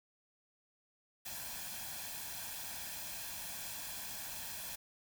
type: noise with comb filter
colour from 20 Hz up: white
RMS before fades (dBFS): -44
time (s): 1.25-4.76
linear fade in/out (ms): 10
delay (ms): 1.2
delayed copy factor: +0.6
effects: none